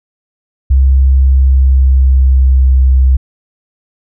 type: tone with pitch glide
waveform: sine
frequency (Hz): 66.5 to 65.13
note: C2 to C2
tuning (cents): +29 to -7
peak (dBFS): -4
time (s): 0.7-3.17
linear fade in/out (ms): 10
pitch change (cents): -36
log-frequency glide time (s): 1.12-2.8
effects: none